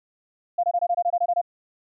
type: tone bursts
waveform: sine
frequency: 698.5 Hz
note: F5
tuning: in tune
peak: -18 dBFS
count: 11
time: 0.58-1.415 s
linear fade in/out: 10 ms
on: 55 ms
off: 23 ms
effects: none